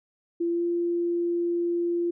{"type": "tone with pitch glide", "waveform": "sine", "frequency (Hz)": [340.5, 344.7], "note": ["F4", "F4"], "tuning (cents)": [-44, -23], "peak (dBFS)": -23, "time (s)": [0.4, 2.11], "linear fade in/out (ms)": 10, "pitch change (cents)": 21, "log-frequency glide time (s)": [0.5, 0.64], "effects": []}